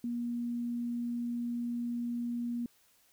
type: tone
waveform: sine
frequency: 238.5 Hz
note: A#3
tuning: 40 cents sharp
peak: -32 dBFS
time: 0.04-2.66 s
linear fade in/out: 2 ms
effects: white hiss -67 dBFS RMS until 3.12 s